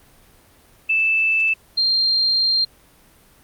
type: tone pair in turn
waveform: sine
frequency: 2637 / 4186 Hz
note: E7 / C8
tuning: 0 / 0 cents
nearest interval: minor sixth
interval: 800 cents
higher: second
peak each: -15 dBFS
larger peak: neither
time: 0.89-1.54 / 1.77-2.65 s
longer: second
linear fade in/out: 10 ms
effects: pink hiss -52 dBFS RMS until 3.43 s + Opus 32 kbps